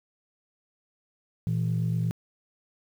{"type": "tone pair together", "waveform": "sine", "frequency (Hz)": [116.72, 165.2], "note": ["A#2", "E3"], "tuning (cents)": [3, 4], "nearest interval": "tritone", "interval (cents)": 601, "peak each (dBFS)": [-25, -26], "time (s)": [1.47, 2.11], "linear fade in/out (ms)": 0, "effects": ["tanh soft clip ceiling -19 dBFS", "9-bit"]}